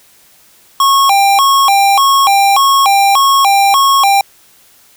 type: tone with vibrato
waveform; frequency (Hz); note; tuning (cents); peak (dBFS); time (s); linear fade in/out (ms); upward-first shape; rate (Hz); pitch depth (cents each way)
square; 932.3; A#5; 0; -7; 0.8-4.21; 2; square; 1.7; 280
effects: white hiss -46 dBFS RMS until 4.96 s